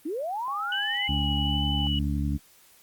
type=linear sweep; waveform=sine; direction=up; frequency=277.2 to 2127 Hz; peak=-28 dBFS; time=0.05-1.08 s; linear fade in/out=10 ms
type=tone; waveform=sine; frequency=815 Hz; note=G#5; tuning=33 cents flat; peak=-35 dBFS; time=0.48-1.87 s; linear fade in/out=0 ms
type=tone with vibrato; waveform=sine; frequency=2960 Hz; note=F#7; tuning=in tune; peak=-28 dBFS; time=0.72-1.99 s; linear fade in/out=2 ms; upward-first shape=sine; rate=1.3 Hz; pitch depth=19 cents each way
type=harmonic tone; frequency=71.7 Hz; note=D2; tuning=41 cents flat; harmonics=1 / 2 / 3 / 4; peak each=-27 / -30 / -32 / -33 dBFS; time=1.08-2.38 s; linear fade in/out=20 ms
effects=white hiss -57 dBFS RMS until 2.82 s + Opus 32 kbps